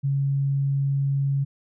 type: tone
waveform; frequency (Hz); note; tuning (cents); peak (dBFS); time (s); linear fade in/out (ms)
sine; 138.6; C#3; 0; -20; 0.03-1.45; 20
effects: none